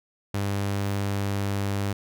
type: tone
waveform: sawtooth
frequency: 99.9 Hz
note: G2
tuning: 33 cents sharp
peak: -21 dBFS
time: 0.34-1.93 s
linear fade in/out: 5 ms
effects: none